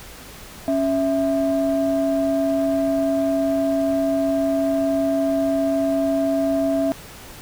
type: tone pair together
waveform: sine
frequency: 276.4 / 658.6 Hz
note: C#4 / E5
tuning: -5 / -2 cents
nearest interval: octave + minor third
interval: 1503 cents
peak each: -19 dBFS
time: 0.68-6.92 s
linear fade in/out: 0 ms
effects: tanh soft clip ceiling -12 dBFS + pink hiss -40 dBFS RMS until 7.41 s